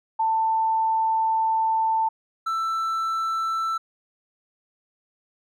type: tone pair in turn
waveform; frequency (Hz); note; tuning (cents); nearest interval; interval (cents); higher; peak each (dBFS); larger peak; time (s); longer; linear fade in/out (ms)
sine / triangle; 890 / 1328.9; A5 / E6; +20 / +14; perfect fifth; 694; second; -19 / -21; first; 0.19-2.09 / 2.46-3.78; first; 10
effects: none